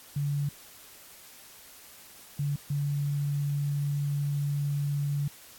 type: tone bursts at uneven times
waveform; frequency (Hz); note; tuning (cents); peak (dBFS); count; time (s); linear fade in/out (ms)
sine; 143.4; D3; -41; -26; 3; 0.16-0.49 / 2.39-2.56 / 2.7-5.28; 5
effects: white hiss -51 dBFS RMS until 5.58 s + AAC 64 kbps